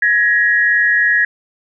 sine tone pair together, 1669.1 / 1892 Hz, G#6 / A#6, +8 / +25 cents, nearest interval major second, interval 217 cents, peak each -13 dBFS, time 0.02-1.25 s, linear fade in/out 5 ms, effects none

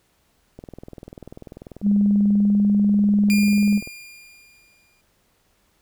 click train, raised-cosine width 2 ms, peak -24 dBFS, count 68, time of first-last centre 0.59-3.874 s, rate 20.4 Hz
sine tone with pitch glide, 203.5 to 205.4 Hz, G#3 to G#3, -35 to -19 cents, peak -14 dBFS, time 1.82-3.81 s, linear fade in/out 50 ms, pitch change +16 cents, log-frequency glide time 2.11-3.51 s
sawtooth tone with exponential decay, 2408 Hz, D7, 43 cents sharp, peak -19 dBFS, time 3.3-5.01 s, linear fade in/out 0 ms, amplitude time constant 370 ms
effects pink hiss -64 dBFS RMS until 5.81 s

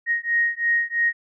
sine beating tone pair, 1870 / 1873 Hz, A#6 / A#6, +5 / +8 cents, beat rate 3 Hz, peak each -22 dBFS, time 0.06-1.13 s, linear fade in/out 50 ms, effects none

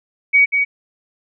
sine tone with echo, 2256 Hz, C#7, 30 cents sharp, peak -8 dBFS, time 0.33-0.46 s, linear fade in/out 20 ms, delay 190 ms, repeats 1, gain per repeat -5 dB, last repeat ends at 0.65 s, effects none

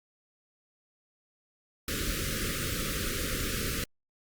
pink band-stop noise, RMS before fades -32 dBFS, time 1.88-3.84 s, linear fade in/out 2 ms, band 560 to 1200 Hz, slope 96 dB/octave, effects Opus 48 kbps

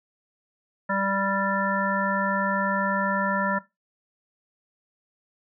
harmonic tone, 196 Hz, G3, in tune, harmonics 1 / 3 / 5 / 7 / 9, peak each -29 / -29 / -29 / -29 / -29 dBFS, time 0.89-3.59 s, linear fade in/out 10 ms, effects noise-tail reverb RT60 0.2 s tail -17 dB re dry

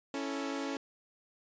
sawtooth chord, A major, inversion first, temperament equal, 277.2 / 329.6 / 440 Hz, C#4 / E4 / A4, 0 / 0 / 0 cents, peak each -32 / -38 / -38 dBFS, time 0.14-0.77 s, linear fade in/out 2 ms, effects resampled to 16000 Hz

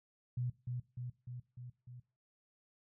sine tone with echo, 123.47 Hz, B2, in tune, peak -34 dBFS, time 0.37-0.5 s, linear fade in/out 5 ms, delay 300 ms, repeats 5, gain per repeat -3 dB, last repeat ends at 2 s, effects noise-tail reverb RT60 0.3 s tail -17 dB re dry

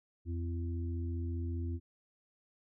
harmonic tone, 85 Hz, F2, 46 cents flat, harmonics 1 / 3 / 4, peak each -34 / -44 / -46 dBFS, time 0.25-1.8 s, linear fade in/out 50 ms, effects none

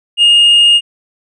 sine tone with hard clipping, 2843 Hz, F7, 30 cents sharp, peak -5 dBFS, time 0.17-0.81 s, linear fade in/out 50 ms, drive 2 dB, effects resampled to 22050 Hz

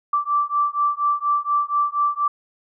sine beating tone pair, 1166 / 1170.2 Hz, D6 / D6, -13 / -7 cents, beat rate 4.2 Hz, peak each -21 dBFS, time 0.13-2.28 s, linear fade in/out 5 ms, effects none

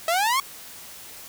sawtooth exponential sweep, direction up, 640 to 1126 Hz, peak -16 dBFS, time 0.08-0.4 s, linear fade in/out 2 ms, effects white hiss -42 dBFS RMS until 1.28 s

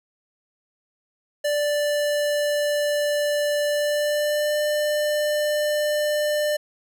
square tone with pitch glide, 587.3 to 597.2 Hz, D5 to D5, 0 to +29 cents, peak -21 dBFS, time 1.44-6.57 s, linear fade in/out 10 ms, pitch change +29 cents, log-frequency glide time 3.67-4.58 s, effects none

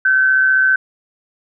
sine tone with amplitude modulation, 1533 Hz, G6, 39 cents flat, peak -8 dBFS, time 0.05-0.76 s, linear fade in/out 5 ms, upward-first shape sine, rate 135 Hz, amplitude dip 45%, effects none

